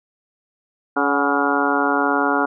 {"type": "harmonic tone with a mistuned harmonic", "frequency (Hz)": 141.5, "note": "C#3", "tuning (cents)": 36, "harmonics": [2, 3, 4, 5, 6, 7, 8, 9, 10], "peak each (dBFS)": [-22, -25, -28, -24, -25, -26, -27, -27, -22], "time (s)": [0.96, 2.46], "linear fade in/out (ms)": 10, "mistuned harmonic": 5, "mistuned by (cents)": 52, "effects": []}